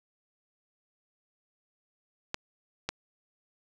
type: clicks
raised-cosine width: 0.2 ms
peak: -13 dBFS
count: 2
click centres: 2.344 / 2.89 s
effects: none